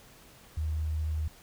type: tone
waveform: sine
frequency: 77.78 Hz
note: D#2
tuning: in tune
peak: -28 dBFS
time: 0.57-1.28 s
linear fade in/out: 5 ms
effects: pink hiss -55 dBFS RMS until 1.42 s